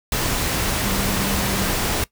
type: tone in noise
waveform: sine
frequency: 196 Hz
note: G3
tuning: in tune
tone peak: -27 dBFS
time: 0.84-1.71 s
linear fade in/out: 2 ms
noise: pink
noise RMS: -22 dBFS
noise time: 0.12-2.04 s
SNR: -8 dB
effects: noise-tail reverb RT60 0.1 s tail -19 dB re dry